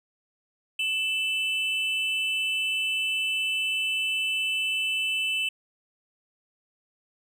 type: tone pair together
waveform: triangle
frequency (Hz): 2641 / 3016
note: E7 / F#7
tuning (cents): +3 / +32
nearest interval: major second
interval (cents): 229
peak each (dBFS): -25 / -27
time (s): 0.79-5.49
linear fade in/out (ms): 5
effects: none